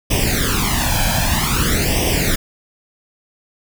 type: noise with flanger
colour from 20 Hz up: pink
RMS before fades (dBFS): -17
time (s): 0.1-2.36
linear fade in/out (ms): 10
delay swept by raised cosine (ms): 0.35 to 1.25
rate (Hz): 0.52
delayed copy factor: +0.85
effects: none